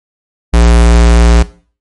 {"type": "tone", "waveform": "square", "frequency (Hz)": 58.27, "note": "A#1", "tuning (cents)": 0, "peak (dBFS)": -4, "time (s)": [0.53, 1.43], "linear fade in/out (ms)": 10, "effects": ["noise-tail reverb RT60 0.4 s tail -17 dB re dry", "MP3 48 kbps"]}